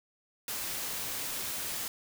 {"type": "noise", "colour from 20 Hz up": "white", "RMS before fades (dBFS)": -36, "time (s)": [0.48, 1.88], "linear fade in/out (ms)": 2, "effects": []}